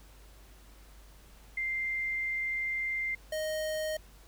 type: tone pair in turn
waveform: sine / square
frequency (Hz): 2093 / 622.3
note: C7 / D#5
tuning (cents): 0 / 0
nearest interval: octave + major sixth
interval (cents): 2100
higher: first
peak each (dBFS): -30 / -32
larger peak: first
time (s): 1.57-3.15 / 3.32-3.97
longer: first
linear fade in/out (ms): 5
effects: added 50 Hz sine -53 dBFS peak until 4.27 s + pink hiss -59 dBFS RMS until 4.27 s